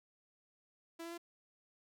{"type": "tone with pitch steps", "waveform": "sawtooth", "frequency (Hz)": [332.6, 337.2, 342], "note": ["E4", "E4", "F4"], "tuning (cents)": [16, 39, -36], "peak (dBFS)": -40, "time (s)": [0.99, 1.179], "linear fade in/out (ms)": 10, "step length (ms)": 63, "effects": []}